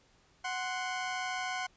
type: tone pair together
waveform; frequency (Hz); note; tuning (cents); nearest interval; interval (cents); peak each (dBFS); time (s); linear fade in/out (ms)
20% pulse; 740 / 1046.5; F#5 / C6; 0 / 0; tritone; 600; -30 / -34; 0.44-1.67; 10
effects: pink hiss -66 dBFS RMS until 1.76 s + resampled to 16000 Hz